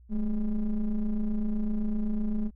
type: ring-modulated tone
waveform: triangle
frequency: 100.1 Hz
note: G2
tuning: 37 cents sharp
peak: -20 dBFS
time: 0.09-2.51 s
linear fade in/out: 50 ms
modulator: 114 Hz
effects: added 60 Hz sine -51 dBFS peak until 2.55 s